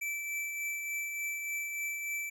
square tone with tremolo, 2323 Hz, D7, 20 cents flat, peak -33 dBFS, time 0.01-2.3 s, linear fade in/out 10 ms, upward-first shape triangle, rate 3.4 Hz, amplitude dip 40%, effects none

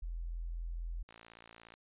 sine tone, 42.15 Hz, E1, 39 cents sharp, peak -37 dBFS, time 0.02-1.03 s, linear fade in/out 10 ms
click train, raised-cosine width 0.3 ms, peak -37 dBFS, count 38, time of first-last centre 1.09-1.739 s, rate 57 Hz
effects resampled to 8000 Hz

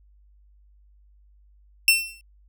sawtooth tone with exponential decay, 2699 Hz, E7, 40 cents sharp, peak -8 dBFS, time 1.88-2.21 s, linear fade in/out 1 ms, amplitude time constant 70 ms, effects added 50 Hz sine -53 dBFS peak until 2.48 s

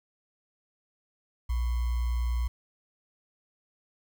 sine tone with sample-and-hold, 60 Hz, B1, 49 cents flat, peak -25 dBFS, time 1.49-2.48 s, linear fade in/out 10 ms, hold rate 1050 Hz, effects none

